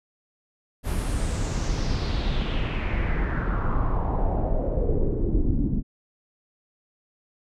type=noise with low-pass filter sweep; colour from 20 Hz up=brown; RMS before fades=-24 dBFS; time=0.83-5.83 s; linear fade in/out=50 ms; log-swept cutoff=12000 to 230 Hz; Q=3.6; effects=none